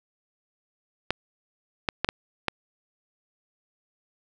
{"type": "clicks", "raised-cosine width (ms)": 0.3, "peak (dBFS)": -7, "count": 5, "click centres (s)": [1.106, 1.888, 2.046, 2.089, 2.483], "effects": []}